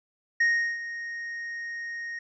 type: tone with ADSR envelope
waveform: triangle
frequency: 1864 Hz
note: A#6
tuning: 1 cent flat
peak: -17 dBFS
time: 0.4-2.19 s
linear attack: 8 ms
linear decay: 370 ms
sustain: -14 dB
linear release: 5 ms
effects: resampled to 16000 Hz